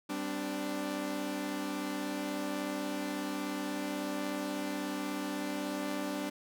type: chord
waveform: sawtooth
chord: G suspended fourth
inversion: none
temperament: equal with one note detuned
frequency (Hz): 196 / 257.3 / 293.7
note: G3 / C4 / D4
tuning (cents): 0 / -29 / 0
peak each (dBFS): -37 / -37 / -32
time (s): 0.09-6.3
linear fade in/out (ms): 10
effects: none